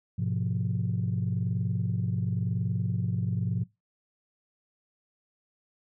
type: chord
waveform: sine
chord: F diminished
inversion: first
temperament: just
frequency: 104.77 / 125.72 / 174.61 Hz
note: Ab2 / Cb3 / F3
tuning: +16 / +31 / 0 cents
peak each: -29 / -30 / -30 dBFS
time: 0.18-3.64 s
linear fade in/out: 10 ms
effects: noise-tail reverb RT60 0.2 s tail -20 dB re dry + tanh soft clip ceiling -19 dBFS